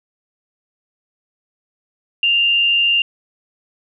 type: tone with frequency modulation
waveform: sine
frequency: 2794 Hz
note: F7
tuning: in tune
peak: -12 dBFS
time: 2.23-3.02 s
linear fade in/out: 2 ms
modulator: 114 Hz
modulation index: 0.34
effects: none